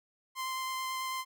sawtooth tone with vibrato, 1042 Hz, C6, 7 cents flat, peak -30 dBFS, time 0.35-1.25 s, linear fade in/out 50 ms, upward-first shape sine, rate 9.1 Hz, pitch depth 9 cents each way, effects none

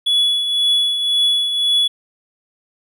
triangle tone with tremolo, 3400 Hz, G#7, 40 cents sharp, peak -10 dBFS, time 0.06-1.88 s, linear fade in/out 10 ms, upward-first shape triangle, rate 1.9 Hz, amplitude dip 55%, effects none

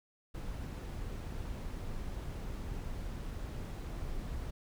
brown noise, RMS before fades -40 dBFS, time 0.34-4.51 s, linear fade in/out 10 ms, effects none

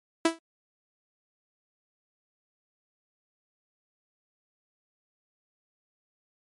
sawtooth tone with exponential decay, 329 Hz, E4, 3 cents flat, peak -13 dBFS, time 0.25-0.39 s, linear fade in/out 5 ms, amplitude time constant 29 ms, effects MP3 48 kbps

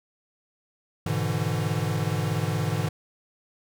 square chord, E dominant seventh, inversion first, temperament equal with one note detuned, 103.83 / 123.47 / 148.11 / 164.81 Hz, G#2 / B2 / D3 / E3, 0 / 0 / +15 / 0 cents, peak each -30 / -32 / -30 / -31 dBFS, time 1.06-2.89 s, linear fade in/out 5 ms, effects none

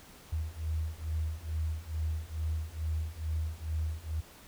sine beating tone pair, 77.78 / 80.08 Hz, D#2 / E2, 0 / -50 cents, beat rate 2.3 Hz, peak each -35 / -34 dBFS, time 0.32-4.21 s, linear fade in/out 10 ms, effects pink hiss -54 dBFS RMS until 4.47 s

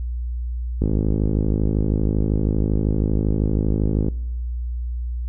click train, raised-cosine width 3 ms, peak -8 dBFS, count 173, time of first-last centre 0.82-4.084 s, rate 52.7 Hz, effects noise-tail reverb RT60 0.9 s tail -23 dB re dry + added 60 Hz sine -23 dBFS peak until 5.28 s

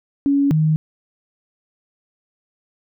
sine tone pair in turn, 280.7 / 155.91 Hz, C#4 / D#3, +22 / +4 cents, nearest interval minor seventh, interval 1018 cents, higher first, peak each -13 dBFS, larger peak neither, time 0.26-0.51 / 0.51-0.76 s, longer neither, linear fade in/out 0 ms, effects none

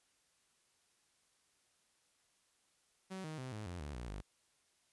sawtooth tone with pitch steps, 189.2 / 156.36 / 129.23 / 106.8 / 88.26 / 72.95 / 60.29 / 49.82 Hz, F#3 / D#3 / C3 / G#2 / F2 / D2 / B1 / G1, +39 / +9 / -21 / +49 / +19 / -11 / -41 / +29 cents, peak -39 dBFS, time 3.1-4.22 s, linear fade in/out 20 ms, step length 140 ms, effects white hiss -75 dBFS RMS until 4.92 s + resampled to 24000 Hz

